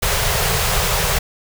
pink band-stop noise, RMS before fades -18 dBFS, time 0.02-1.19 s, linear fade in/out 10 ms, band 180 to 390 Hz, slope 96 dB/octave, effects none

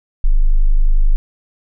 sine tone, 25.63 Hz, G#0, 22 cents flat, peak -7 dBFS, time 0.24-1.16 s, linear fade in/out 0 ms, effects none

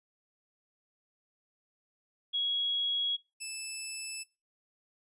sine / 10% pulse tone pair in turn, 3322 / 2630 Hz, G#7 / E7, 0 / -5 cents, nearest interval major third, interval 405 cents, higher first, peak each -28 dBFS, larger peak neither, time 2.33-3.17 / 3.4-4.24 s, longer neither, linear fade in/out 20 ms, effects noise-tail reverb RT60 0.3 s tail -24 dB re dry + resampled to 24000 Hz

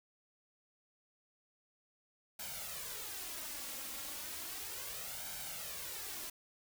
white noise with flanger, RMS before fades -44 dBFS, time 2.39-6.3 s, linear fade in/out 5 ms, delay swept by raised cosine 1.3 to 3.7 ms, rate 0.34 Hz, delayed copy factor +0.65, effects none

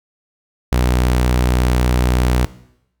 sawtooth tone, 61.74 Hz, B1, in tune, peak -9 dBFS, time 0.72-2.45 s, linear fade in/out 0 ms, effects noise-tail reverb RT60 0.8 s tail -18 dB re dry

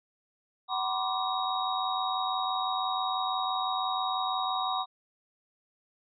sine tone cluster, 753 / 978 / 1064 / 1174 / 3783 Hz, F#5 / B5 / C6 / D6 / A#7, +30 / -17 / +29 / -1 / +25 cents, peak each -32 / -35 / -35 / -35 / -35 dBFS, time 0.68-4.86 s, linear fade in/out 50 ms, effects none

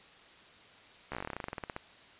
slowing click train, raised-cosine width 0.5 ms, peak -22 dBFS, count 20, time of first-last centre 1.12-1.764 s, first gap 14 ms, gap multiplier 1.09, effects white hiss -56 dBFS RMS until 2.19 s + resampled to 8000 Hz

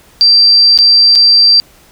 sine tone with dropouts, 4699 Hz, D8, in tune, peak -3 dBFS, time 0.21-1.6 s, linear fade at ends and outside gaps 0 ms, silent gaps 0.776-0.788 / 1.153-1.157 s, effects pink hiss -44 dBFS RMS until 1.91 s

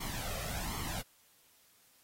pink noise with flanger, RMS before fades -39 dBFS, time 0-1.02 s, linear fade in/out 10 ms, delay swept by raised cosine 0.93 to 1.61 ms, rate 1.3 Hz, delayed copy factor +0.65, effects white hiss -66 dBFS RMS until 2.03 s + AAC 48 kbps

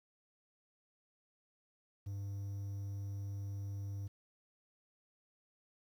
triangle tone with quantisation, 99.7 Hz, G2, 30 cents sharp, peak -37 dBFS, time 2.06-4.08 s, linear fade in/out 10 ms, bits 11, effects none

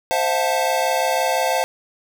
square chord, F# half-diminished seventh, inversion second, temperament equal with one note detuned, 523.3 / 659.3 / 725.2 / 880 Hz, C5 / E5 / F#5 / A5, 0 / 0 / -35 / 0 cents, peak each -24 dBFS, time 0.11-1.64 s, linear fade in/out 0 ms, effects none

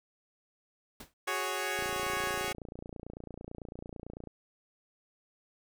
pink noise with exponential decay, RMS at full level -42 dBFS, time 1-1.14 s, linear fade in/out 5 ms, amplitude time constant 29 ms
10% pulse chord, F# suspended second, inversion none, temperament equal, 370 / 415.3 / 554.4 Hz, F#4 / G#4 / C#5, 0 / 0 / 0 cents, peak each -28 dBFS, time 1.27-2.53 s, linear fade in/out 10 ms
click train, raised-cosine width 2 ms, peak -29 dBFS, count 73, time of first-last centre 1.79-4.273 s, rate 29 Hz
effects none

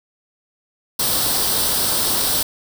white noise with comb filter, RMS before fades -19 dBFS, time 0.99-2.43 s, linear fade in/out 5 ms, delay 0.22 ms, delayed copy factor +0.6, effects none

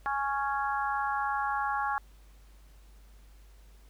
harmonic tone, 277.2 Hz, C#4, in tune, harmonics 3 / 4 / 5 / 6, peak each -31 / -33 / -35 / -37 dBFS, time 0.06-1.98 s, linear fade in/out 0 ms, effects added 50 Hz sine -52 dBFS peak until 3.89 s + pink hiss -64 dBFS RMS until 3.89 s

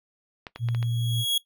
clicks, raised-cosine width 0.3 ms, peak -20 dBFS, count 5, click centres 0.468 / 0.56 / 0.687 / 0.748 / 0.828 s
45% pulse tone with exponential growth, 3322 Hz, G#7, in tune, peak -19 dBFS, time 0.55-1.38 s, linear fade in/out 5 ms, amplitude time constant 180 ms
sine tone, 117.8 Hz, A#2, 19 cents sharp, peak -24 dBFS, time 0.59-1.25 s, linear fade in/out 50 ms
effects noise-tail reverb RT60 0.1 s tail -17 dB re dry

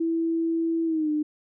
sine tone with pitch glide, 329.6 to 302.2 Hz, E4 to D4, 0 to +50 cents, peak -22 dBFS, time 0-1.23 s, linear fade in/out 10 ms, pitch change -150 cents, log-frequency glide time 0.85-1.1 s, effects none

